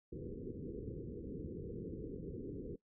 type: low-pass noise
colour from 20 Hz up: white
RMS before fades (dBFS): -45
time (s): 0.12-2.76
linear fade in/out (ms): 5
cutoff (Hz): 480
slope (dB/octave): 96
effects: noise-tail reverb RT60 0.1 s tail -19 dB re dry